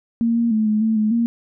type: tone with pitch steps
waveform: sine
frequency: 231.4 / 233.5 / 217.3 / 213.5 / 221.7 / 214.4 / 233.2 Hz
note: A#3 / A#3 / A3 / G#3 / A3 / A3 / A#3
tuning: -13 / +3 / -21 / +48 / +13 / -45 / +1 cents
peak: -15 dBFS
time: 0.21-1.26 s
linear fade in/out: 0 ms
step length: 150 ms
effects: none